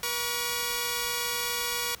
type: tone pair together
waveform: 5% pulse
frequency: 479.9 / 1129 Hz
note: B4 / C#6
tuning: -50 / +31 cents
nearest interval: octave + minor third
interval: 1481 cents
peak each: -19 dBFS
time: 0.03-1.95 s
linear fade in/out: 2 ms
effects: pink hiss -50 dBFS RMS until 2 s